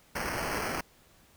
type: noise with sample-and-hold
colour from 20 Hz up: white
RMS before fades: -33 dBFS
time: 0.15-0.81 s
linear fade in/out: 5 ms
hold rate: 3675 Hz
effects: pink hiss -61 dBFS RMS until 1.36 s